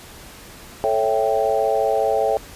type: chord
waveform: sine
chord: A dominant seventh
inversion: none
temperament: equal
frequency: 440 / 554.4 / 659.3 / 784 Hz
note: A4 / C#5 / E5 / G5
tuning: 0 / 0 / 0 / 0 cents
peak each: -22 dBFS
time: 0.84-2.37 s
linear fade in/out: 0 ms
effects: pink hiss -41 dBFS RMS until 2.55 s + resampled to 32000 Hz

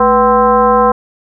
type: tone with frequency modulation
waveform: sine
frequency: 766 Hz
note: G5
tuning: 40 cents flat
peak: -6 dBFS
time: 0-0.92 s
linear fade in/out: 5 ms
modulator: 274 Hz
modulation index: 1.7
effects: none

